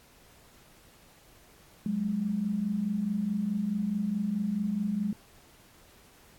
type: tone pair together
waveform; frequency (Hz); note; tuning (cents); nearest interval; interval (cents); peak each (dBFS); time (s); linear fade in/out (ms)
sine; 185 / 209.7; F#3 / G#3; 0 / +17; major second; 217; -33 / -28; 1.86-5.13; 2
effects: pink hiss -58 dBFS RMS until 6.38 s + AAC 64 kbps